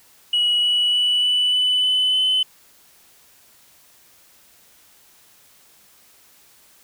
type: tone with pitch steps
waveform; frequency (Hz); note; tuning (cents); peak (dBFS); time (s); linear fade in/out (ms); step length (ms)
sine; 2919 / 2938 / 2956 / 2975 / 2994 / 3013 / 3032; F#7 / F#7 / F#7 / F#7 / F#7 / F#7 / F#7; -24 / -13 / -2 / +9 / +20 / +31 / +42; -14; 0.33-2.43; 5; 300
effects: tanh soft clip ceiling -13 dBFS + white hiss -53 dBFS RMS until 6.83 s